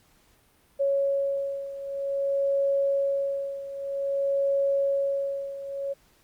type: beating tone pair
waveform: sine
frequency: 554.4 / 554.92 Hz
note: C#5 / C#5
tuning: 0 / +2 cents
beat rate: 0.52 Hz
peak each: -25 / -29 dBFS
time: 0.79-5.94 s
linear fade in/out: 20 ms
effects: pink hiss -62 dBFS RMS until 6.23 s + Opus 48 kbps